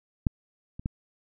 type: clicks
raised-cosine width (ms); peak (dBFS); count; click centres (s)
5; -10 / -26 / -16; 3; 0.268 / 0.795 / 0.859
effects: none